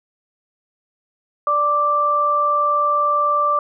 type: tone pair together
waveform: sine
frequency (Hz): 587.3 / 1174.6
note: D5 / D6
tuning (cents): 0 / 0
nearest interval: octave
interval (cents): 1200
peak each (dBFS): -23 / -15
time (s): 1.47-3.59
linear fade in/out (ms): 2
effects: none